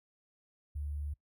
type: tone with sample-and-hold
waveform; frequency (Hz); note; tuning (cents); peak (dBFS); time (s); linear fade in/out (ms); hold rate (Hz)
sine; 73; D2; -10; -35; 0.75-1.14; 10; 11025
effects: noise-tail reverb RT60 0.1 s tail -22 dB re dry

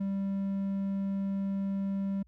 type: tone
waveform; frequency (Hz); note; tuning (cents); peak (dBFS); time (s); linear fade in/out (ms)
triangle; 196; G3; 0; -27; 0-2.23; 10
effects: added 60 Hz sine -59 dBFS peak until 2.27 s

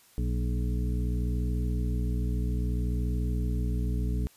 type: harmonic tone with a mistuned harmonic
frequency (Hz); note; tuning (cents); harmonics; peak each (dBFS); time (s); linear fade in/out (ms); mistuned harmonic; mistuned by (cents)
60.6; B1; -32; 1 / 2 / 3 / 4 / 5 / 7; -27 / -33 / -37 / -39 / -41 / -44; 0.18-4.27; 0; 4; -48
effects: white hiss -59 dBFS RMS until 4.36 s + resampled to 32000 Hz

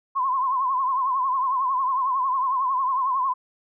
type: tone with vibrato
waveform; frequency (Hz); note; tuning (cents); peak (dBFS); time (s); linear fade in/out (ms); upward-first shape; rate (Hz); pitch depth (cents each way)
sine; 1046.5; C6; 0; -20; 0.15-3.34; 20; triangle; 11; 110
effects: none

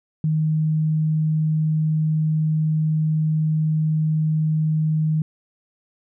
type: tone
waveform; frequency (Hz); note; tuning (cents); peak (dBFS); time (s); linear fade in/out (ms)
sine; 156; D#3; +5; -17; 0.24-5.22; 2
effects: none

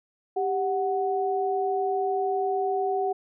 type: tone pair together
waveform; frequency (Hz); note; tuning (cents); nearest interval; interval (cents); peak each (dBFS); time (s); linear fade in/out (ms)
sine; 393.1 / 742; G4 / F#5; +5 / +5; major seventh; 1100; -26; 0.36-3.13; 10
effects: none

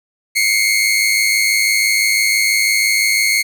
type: tone pair together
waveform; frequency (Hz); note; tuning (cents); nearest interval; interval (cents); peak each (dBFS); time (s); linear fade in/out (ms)
sawtooth; 2111 / 2217; C7 / C#7; +15 / 0; minor second; 85; -12; 0.35-3.43; 20
effects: none

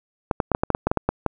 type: clicks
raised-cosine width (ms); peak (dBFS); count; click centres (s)
1; -5; 12; 0.312 / 0.402 / 0.517 / 0.549 / 0.635 / 0.703 / 0.749 / 0.87 / 0.915 / 0.973 / 1.09 / 1.263
effects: none

